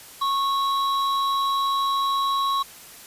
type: tone pair together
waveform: triangle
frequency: 1100 / 3906 Hz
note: C#6 / B7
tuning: -14 / -20 cents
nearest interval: octave + minor seventh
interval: 2194 cents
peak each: -19 / -28 dBFS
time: 0.21-2.63 s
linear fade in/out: 10 ms
effects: white hiss -44 dBFS RMS until 3.06 s + resampled to 32000 Hz